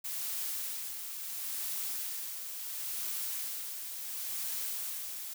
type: noise with tremolo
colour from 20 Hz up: blue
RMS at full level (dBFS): -36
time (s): 0.04-5.34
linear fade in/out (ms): 10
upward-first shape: sine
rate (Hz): 0.72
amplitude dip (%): 45
effects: none